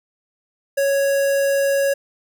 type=tone with notch filter; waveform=square; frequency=554.4 Hz; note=C#5; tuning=in tune; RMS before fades=-18 dBFS; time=0.77-1.94 s; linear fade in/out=10 ms; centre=3600 Hz; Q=1.3; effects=none